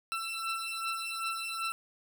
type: beating tone pair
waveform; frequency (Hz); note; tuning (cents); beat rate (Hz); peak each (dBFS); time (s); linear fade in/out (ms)
20% pulse; 1337 / 1339.6; E6 / E6; +24 / +27; 2.6; -32 / -31; 0.12-1.72; 0
effects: none

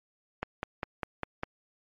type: click train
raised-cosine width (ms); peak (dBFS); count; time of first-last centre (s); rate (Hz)
0.5; -16; 6; 0.43-1.434; 4.98
effects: MP3 48 kbps

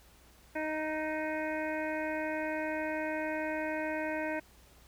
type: harmonic tone with a mistuned harmonic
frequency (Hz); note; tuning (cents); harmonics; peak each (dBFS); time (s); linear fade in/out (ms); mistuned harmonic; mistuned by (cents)
311.1; D#4; 0; 1 / 2 / 3 / 5 / 6 / 7 / 8; -37 / -36 / -41 / -41 / -43 / -45 / -46; 0.55-4.4; 10; 5; -17
effects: added 60 Hz sine -61 dBFS peak until 4.87 s + pink hiss -61 dBFS RMS until 4.87 s

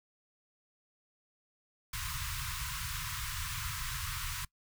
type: band-stop noise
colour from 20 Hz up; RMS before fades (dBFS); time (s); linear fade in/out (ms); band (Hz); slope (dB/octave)
pink; -38; 1.93-4.45; 5; 150 to 970; 96
effects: noise-tail reverb RT60 0.1 s tail -23 dB re dry

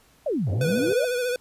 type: exponential two-way sweep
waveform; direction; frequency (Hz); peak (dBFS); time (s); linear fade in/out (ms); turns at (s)
sine; down then up; 659.3 to 89.7 to 659.3; -22; 0.26-1.05; 5; 0.51
type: band-pass noise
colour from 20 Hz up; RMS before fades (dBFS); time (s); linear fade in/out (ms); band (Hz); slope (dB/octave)
pink; -35; 0.47-0.93; 0; 100 to 700; 48
type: tone with vibrato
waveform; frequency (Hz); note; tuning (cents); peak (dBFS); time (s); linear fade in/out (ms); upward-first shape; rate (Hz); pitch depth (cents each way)
square; 493.9; B4; 0; -24; 0.61-1.36; 2; sine; 14; 45
effects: pink hiss -58 dBFS RMS until 1.4 s + resampled to 32000 Hz

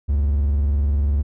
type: tone with vibrato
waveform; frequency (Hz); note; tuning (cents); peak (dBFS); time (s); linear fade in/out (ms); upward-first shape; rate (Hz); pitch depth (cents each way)
triangle; 71.2; C#2; +47; -14; 0.08-1.23; 20; sine; 20; 170
effects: none

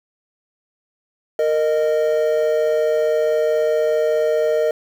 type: tone pair together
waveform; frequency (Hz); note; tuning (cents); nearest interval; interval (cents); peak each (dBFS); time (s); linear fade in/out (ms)
triangle; 462.3 / 617; A#4 / D#5; -14 / -15; perfect fourth; 499; -16; 1.39-4.71; 2
effects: 7-bit

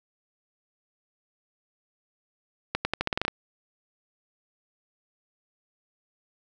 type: accelerating click train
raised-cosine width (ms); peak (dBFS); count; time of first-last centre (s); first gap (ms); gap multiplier
0.3; -9; 10; 2.75-3.28; 100; 0.86
effects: none

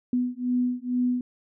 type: beating tone pair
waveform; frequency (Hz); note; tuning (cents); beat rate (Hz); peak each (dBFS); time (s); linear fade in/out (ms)
sine; 246.9 / 249.1; B3 / B3; 0 / +15; 2.2; -26; 0.13-1.21; 2
effects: none

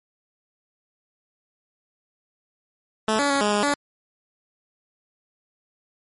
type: tone with pitch steps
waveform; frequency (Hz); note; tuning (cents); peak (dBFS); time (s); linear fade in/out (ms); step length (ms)
10% pulse; 217.7 / 284.7 / 278.6 / 208 / 206.6 / 287.2; A3 / C#4 / C#4 / G#3 / G#3 / D4; -18 / +46 / +9 / +3 / -9 / -39; -11; 3.08-3.74; 2; 110
effects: MP3 48 kbps

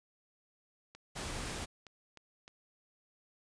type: click train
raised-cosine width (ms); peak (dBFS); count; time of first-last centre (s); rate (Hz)
0.2; -34; 6; 0.95-2.479; 3.27
type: noise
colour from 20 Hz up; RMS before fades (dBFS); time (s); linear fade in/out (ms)
pink; -40; 1.15-1.66; 20
effects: resampled to 22050 Hz

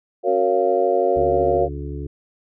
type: chord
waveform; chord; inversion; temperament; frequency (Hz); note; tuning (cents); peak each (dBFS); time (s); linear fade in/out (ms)
sine; Gb major seventh; none; just; 370 / 462.5 / 555 / 693.7; Gb4 / Bb4 / Db5 / F5; 0 / -14 / +2 / -12; -21; 0.23-1.69; 50
type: tone with tremolo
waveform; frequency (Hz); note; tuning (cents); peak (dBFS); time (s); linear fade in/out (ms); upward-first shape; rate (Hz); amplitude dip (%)
triangle; 270.2; C#4; -44; -30; 0.27-1.62; 10; triangle; 2.8; 25
type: harmonic tone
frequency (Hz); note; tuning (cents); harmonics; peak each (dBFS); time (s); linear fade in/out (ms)
71; C#2; +42; 1 / 2 / 4 / 5 / 6; -29 / -32 / -35 / -36 / -37; 1.16-2.07; 5
effects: none

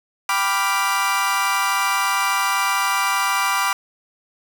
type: chord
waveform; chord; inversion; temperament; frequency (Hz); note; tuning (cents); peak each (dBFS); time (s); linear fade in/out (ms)
30% pulse; G dominant seventh; none; equal; 784 / 987.8 / 1174.7 / 1396.9; G5 / B5 / D6 / F6; 0 / 0 / 0 / 0; -24 / -20 / -19 / -23; 0.29-3.73; 2
effects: none

